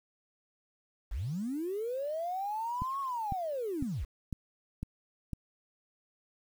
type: linear two-way sweep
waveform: sine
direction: up then down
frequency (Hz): 35.8 to 1116 to 35.8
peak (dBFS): -32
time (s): 1.11-4.05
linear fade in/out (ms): 10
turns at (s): 3
type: click train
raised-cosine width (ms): 5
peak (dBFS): -23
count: 6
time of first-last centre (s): 2.82-5.333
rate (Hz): 1.99
effects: 9-bit